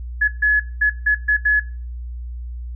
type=tone bursts at uneven times; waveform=sine; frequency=1700 Hz; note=G#6; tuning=40 cents sharp; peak=-12 dBFS; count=6; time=0.21-0.28 / 0.42-0.6 / 0.81-0.9 / 1.06-1.15 / 1.28-1.37 / 1.45-1.6 s; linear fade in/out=10 ms; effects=noise-tail reverb RT60 0.4 s tail -20 dB re dry + added 60 Hz sine -27 dBFS peak until 2.75 s